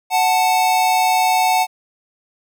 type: tone pair together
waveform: square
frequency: 740 / 880 Hz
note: F#5 / A5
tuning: 0 / 0 cents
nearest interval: minor third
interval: 300 cents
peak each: -16 / -18 dBFS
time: 0.1-1.67 s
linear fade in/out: 50 ms
effects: none